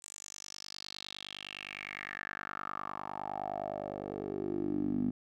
10% pulse tone with band-pass filter sweep, 49.77 Hz, G1, 27 cents sharp, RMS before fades -39 dBFS, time 0.02-5.11 s, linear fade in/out 10 ms, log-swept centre 7900 to 240 Hz, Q 5.4, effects none

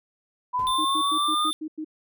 sine linear sweep, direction up, 987.8 to 1244.5 Hz, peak -22 dBFS, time 0.53-1.51 s, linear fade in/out 20 ms
brown noise with exponential decay, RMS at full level -34 dBFS, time 0.59-0.88 s, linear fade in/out 2 ms, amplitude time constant 62 ms
square tone, 3566 Hz, A7, 22 cents sharp, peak -27 dBFS, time 0.67-1.53 s, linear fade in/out 0 ms
sine tone bursts, 311.1 Hz, D#4, in tune, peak -29 dBFS, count 7, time 0.78-1.847 s, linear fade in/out 10 ms, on 71 ms, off 95 ms
effects none

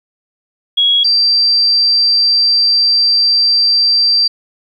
sine tone pair in turn, 3322 / 4698 Hz, G#7 / D8, 0 / 0 cents, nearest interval tritone, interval 600 cents, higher second, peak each -8 dBFS, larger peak neither, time 0.77-1.04 / 1.04-4.28 s, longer second, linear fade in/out 10 ms, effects 8-bit

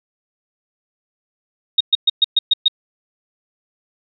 sine tone bursts, 3729 Hz, A#7, in tune, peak -9 dBFS, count 7, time 1.78-2.682 s, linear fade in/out 5 ms, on 26 ms, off 120 ms, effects none

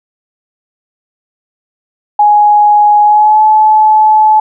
sine tone with pitch glide, 834 to 861.4 Hz, G#5 to A5, +7 to -37 cents, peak -3 dBFS, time 2.19-4.4 s, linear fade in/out 5 ms, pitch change +56 cents, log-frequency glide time 3.03-3.42 s, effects none

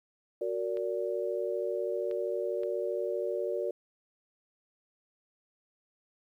sine chord, Gb augmented, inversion none, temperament just, 370 / 462.5 / 578.1 Hz, Gb4 / Bb4 / D5, 0 / -14 / -27 cents, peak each -34 dBFS, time 0.41-3.71 s, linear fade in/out 5 ms
clicks, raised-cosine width 0.3 ms, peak -34 dBFS, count 3, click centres 0.771 / 2.112 / 2.634 s
effects 11-bit

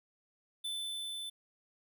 square tone with level ramp, 3519 Hz, A7, in tune, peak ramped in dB -36 to -40 dBFS, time 0.64-1.3 s, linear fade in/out 10 ms, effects none

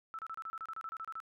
sine tone bursts, 1318.5 Hz, E6, in tune, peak -39 dBFS, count 14, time 0.14-1.202 s, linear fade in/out 0 ms, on 48 ms, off 30 ms, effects none

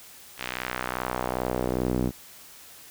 sawtooth tone with band-pass filter sweep, 62.5 Hz, B1, 21 cents sharp, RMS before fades -29 dBFS, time 0.37-2.12 s, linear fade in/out 50 ms, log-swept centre 2800 to 250 Hz, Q 1.2, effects white hiss -48 dBFS RMS until 2.9 s

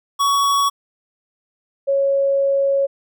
square / sine tone pair in turn, 1122 / 552 Hz, C#6 / C#5, +21 / -7 cents, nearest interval octave, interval 1228 cents, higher first, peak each -15 / -14 dBFS, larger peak second, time 0.19-0.7 / 1.87-2.87 s, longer second, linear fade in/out 20 ms, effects none

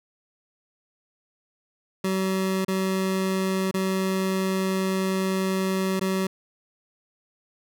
25% pulse tone with dropouts, 189.8 Hz, F#3, 44 cents sharp, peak -19 dBFS, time 2.04-6.27 s, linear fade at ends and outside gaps 5 ms, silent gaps 2.648-2.681 / 3.712-3.741 / 5.996-6.011 s, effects none

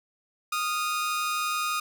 sawtooth tone pair together, 1238.3 / 1390 Hz, D#6 / F6, -9 / -9 cents, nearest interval major second, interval 200 cents, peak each -23 / -32 dBFS, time 0.52-1.8 s, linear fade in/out 5 ms, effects none

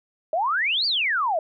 sine exponential two-way sweep, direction up then down, 606 to 4813 to 606 Hz, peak -20 dBFS, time 0.33-1.39 s, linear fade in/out 2 ms, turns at 0.86 s, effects none

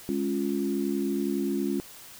sine chord, Db major, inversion second, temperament equal, 207.7 / 277.2 / 349.2 Hz, Ab3 / Db4 / F4, 0 / 0 / 0 cents, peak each -30 / -29 / -30 dBFS, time 0.09-1.8 s, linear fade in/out 0 ms, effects white hiss -47 dBFS RMS until 2.19 s

